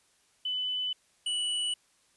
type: tone pair in turn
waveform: sine / square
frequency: 3003 / 2953 Hz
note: F#7 / F#7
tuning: +25 / -4 cents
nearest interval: unison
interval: 29 cents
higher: first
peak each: -29 / -29 dBFS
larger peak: neither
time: 0.45-0.93 / 1.26-1.74 s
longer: neither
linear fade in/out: 5 ms
effects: white hiss -67 dBFS RMS until 2.16 s + resampled to 24000 Hz